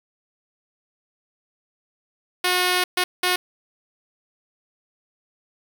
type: tone bursts at uneven times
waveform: 5% pulse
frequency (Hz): 362.1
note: F#4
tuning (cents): -37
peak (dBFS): -7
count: 3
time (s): 2.44-2.84 / 2.97-3.04 / 3.23-3.36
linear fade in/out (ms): 5
effects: 8-bit